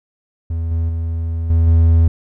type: tone with level steps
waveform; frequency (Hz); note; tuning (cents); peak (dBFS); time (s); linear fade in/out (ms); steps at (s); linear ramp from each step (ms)
triangle; 82.41; E2; 0; -16 / -13 / -16 / -8 / -6; 0.5-2.08; 5; 0.71 / 0.89 / 1.5 / 1.67; 2
effects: none